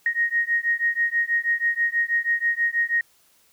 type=beating tone pair; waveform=sine; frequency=1867 / 1873.2 Hz; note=A#6 / A#6; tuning=+2 / +8 cents; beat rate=6.2 Hz; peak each=-23 dBFS; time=0.06-3.01 s; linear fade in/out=2 ms; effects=white hiss -60 dBFS RMS until 3.52 s